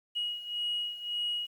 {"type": "beating tone pair", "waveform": "sine", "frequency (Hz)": [2897, 2898.8], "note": ["F#7", "F#7"], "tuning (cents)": [-37, -36], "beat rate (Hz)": 1.8, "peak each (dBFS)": [-32, -36], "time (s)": [0.15, 1.47], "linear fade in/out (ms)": 20, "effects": ["tanh soft clip ceiling -25 dBFS", "10-bit"]}